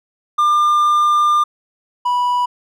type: tone pair in turn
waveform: triangle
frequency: 1199 / 981.5 Hz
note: D6 / B5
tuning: +36 / -11 cents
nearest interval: minor third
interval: 347 cents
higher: first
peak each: -9 / -12 dBFS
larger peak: first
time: 0.38-1.44 / 2.05-2.46 s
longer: first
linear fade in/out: 10 ms
effects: none